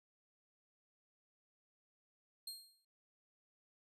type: tone with exponential decay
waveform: sawtooth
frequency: 4215 Hz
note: C8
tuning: 12 cents sharp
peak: -39 dBFS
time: 2.47-2.85 s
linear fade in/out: 5 ms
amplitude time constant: 81 ms
effects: resampled to 32000 Hz